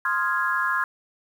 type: chord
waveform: sine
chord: F minor seventh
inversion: second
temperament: equal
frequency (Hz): 1046.5 / 1244.5 / 1396.9 / 1661.2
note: C6 / Eb6 / F6 / Ab6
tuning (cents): 0 / 0 / 0 / 0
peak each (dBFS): -26 / -31 / -27 / -25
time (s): 0.05-0.84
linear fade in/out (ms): 2
effects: 8-bit